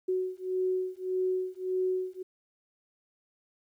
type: beating tone pair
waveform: sine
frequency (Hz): 370.1 / 371.8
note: F#4 / F#4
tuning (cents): 0 / +8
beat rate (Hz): 1.7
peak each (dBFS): -31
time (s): 0.08-2.23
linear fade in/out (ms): 10
effects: 11-bit